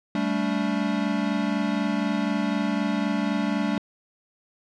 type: chord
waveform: square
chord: G suspended second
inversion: none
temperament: equal with one note detuned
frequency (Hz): 196 / 220 / 287.5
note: G3 / A3 / D4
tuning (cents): 0 / 0 / -37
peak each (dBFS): -28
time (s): 0.15-3.78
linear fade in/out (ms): 2
effects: low-pass 4000 Hz 12 dB/octave